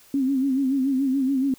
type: tone with vibrato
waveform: sine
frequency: 268.2 Hz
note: C4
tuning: 43 cents sharp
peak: -19 dBFS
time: 0.14-1.54 s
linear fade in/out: 2 ms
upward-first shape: sine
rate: 7 Hz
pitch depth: 78 cents each way
effects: white hiss -53 dBFS RMS until 1.58 s